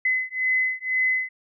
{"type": "beating tone pair", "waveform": "sine", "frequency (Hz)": [2029, 2031], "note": ["B6", "B6"], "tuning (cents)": [46, 48], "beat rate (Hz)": 2, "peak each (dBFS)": -24, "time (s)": [0.05, 1.29], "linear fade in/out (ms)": 5, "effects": []}